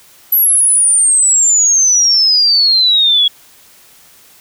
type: exponential sweep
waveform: sine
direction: down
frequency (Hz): 11910 to 3321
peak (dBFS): -7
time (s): 0.32-3.28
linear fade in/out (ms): 5
effects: white hiss -44 dBFS RMS until 4.4 s